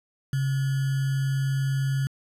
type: tone with sample-and-hold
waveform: sine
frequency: 135.6 Hz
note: C#3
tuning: 38 cents flat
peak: -22 dBFS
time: 0.33-2.07 s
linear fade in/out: 2 ms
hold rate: 1575 Hz
effects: resampled to 32000 Hz